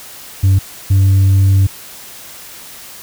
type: tone pair in turn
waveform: sine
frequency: 96 / 96.84 Hz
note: G2 / G2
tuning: -36 / -21 cents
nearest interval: unison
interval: 15 cents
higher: second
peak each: -4 dBFS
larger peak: neither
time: 0.43-0.59 / 0.9-1.67 s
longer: second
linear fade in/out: 10 ms
effects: tanh soft clip ceiling -6 dBFS + white hiss -34 dBFS RMS until 3.02 s